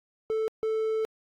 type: tone bursts at uneven times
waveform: triangle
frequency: 440 Hz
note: A4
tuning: in tune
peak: -23 dBFS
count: 2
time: 0.3-0.48 / 0.63-1.05 s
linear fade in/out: 0 ms
effects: AAC 64 kbps